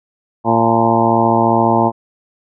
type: harmonic tone with a mistuned harmonic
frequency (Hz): 114.6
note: A#2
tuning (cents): -29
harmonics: 1 / 2 / 3 / 4 / 5 / 6 / 7 / 8 / 9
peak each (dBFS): -21 / -17 / -18 / -23 / -21 / -18 / -18 / -17 / -22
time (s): 0.44-1.92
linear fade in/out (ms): 50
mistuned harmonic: 7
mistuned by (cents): +68
effects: none